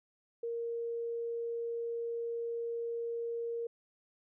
sine tone, 466.2 Hz, A#4, in tune, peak -34 dBFS, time 0.43-3.67 s, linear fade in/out 5 ms, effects none

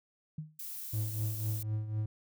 sine tone with exponential decay, 154.7 Hz, D#3, 10 cents flat, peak -33 dBFS, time 0.38-0.59 s, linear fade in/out 5 ms, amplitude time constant 44 ms
violet noise, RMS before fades -42 dBFS, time 0.59-1.63 s, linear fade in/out 5 ms
triangle tone with tremolo, 107.7 Hz, A2, 37 cents flat, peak -27 dBFS, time 0.93-2.06 s, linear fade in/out 5 ms, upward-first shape triangle, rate 4 Hz, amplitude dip 70%
effects none

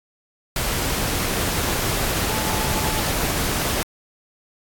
sine tone in noise, 869 Hz, A5, 22 cents flat, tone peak -31 dBFS, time 2.28-3.02 s, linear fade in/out 2 ms, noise pink, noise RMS -23 dBFS, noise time 0.56-3.83 s, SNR -11 dB, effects AAC 64 kbps

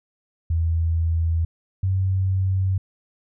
sine tone pair in turn, 82.41 / 94.8 Hz, E2 / F#2, 0 / +43 cents, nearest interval major second, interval 243 cents, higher second, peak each -18 / -18 dBFS, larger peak neither, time 0.5-1.45 / 1.83-2.78 s, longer neither, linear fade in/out 5 ms, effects none

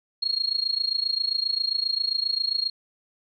sine tone with amplitude modulation, 4276 Hz, C8, 37 cents sharp, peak -19 dBFS, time 0.22-2.7 s, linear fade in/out 10 ms, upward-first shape sine, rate 27.5 Hz, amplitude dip 90%, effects none

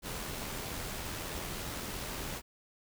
pink noise with amplitude modulation, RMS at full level -38 dBFS, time 0.02-2.42 s, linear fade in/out 50 ms, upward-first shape sine, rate 83.4 Hz, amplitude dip 30%, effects none

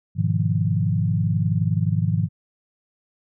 sine chord, F half-diminished seventh, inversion first, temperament equal, 103.83 / 123.47 / 155.56 / 174.61 Hz, Ab2 / Cb3 / Eb3 / F3, 0 / 0 / 0 / 0 cents, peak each -22 / -26 / -23 / -25 dBFS, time 0.15-2.29 s, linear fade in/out 50 ms, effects none

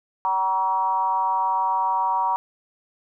sine tone with frequency modulation, 949 Hz, A#5, 31 cents sharp, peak -19 dBFS, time 0.25-2.36 s, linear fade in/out 0 ms, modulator 189 Hz, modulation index 0.77, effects none

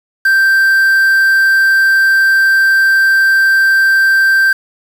triangle tone with quantisation, 1568 Hz, G6, in tune, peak -5 dBFS, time 0.25-4.53 s, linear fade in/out 5 ms, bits 5, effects none

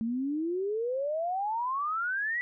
sine exponential sweep, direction up, 220.1 to 1986 Hz, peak -28 dBFS, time 0.01-2.41 s, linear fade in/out 0 ms, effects none

